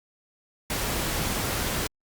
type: noise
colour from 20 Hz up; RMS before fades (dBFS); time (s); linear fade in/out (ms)
pink; -28; 0.7-1.87; 2
effects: Opus 48 kbps